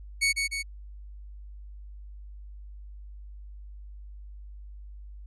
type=tone with echo; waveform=sawtooth; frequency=2226 Hz; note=C#7; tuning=7 cents sharp; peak=-18 dBFS; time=0.21-0.33 s; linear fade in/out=20 ms; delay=150 ms; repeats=2; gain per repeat=-4 dB; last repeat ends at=0.63 s; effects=added 50 Hz sine -41 dBFS peak until 5.26 s + resampled to 24000 Hz